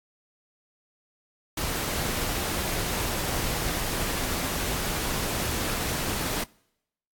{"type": "noise", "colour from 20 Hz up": "pink", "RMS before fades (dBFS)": -29, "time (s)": [1.57, 6.44], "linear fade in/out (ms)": 5, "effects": ["noise-tail reverb RT60 0.8 s tail -25 dB re dry", "AAC 64 kbps"]}